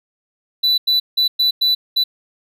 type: tone bursts at uneven times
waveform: triangle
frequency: 3976 Hz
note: B7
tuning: 11 cents sharp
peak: -11 dBFS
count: 6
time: 0.63-0.78 / 0.87-1 / 1.17-1.28 / 1.39-1.51 / 1.61-1.75 / 1.96-2.04 s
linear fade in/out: 10 ms
effects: none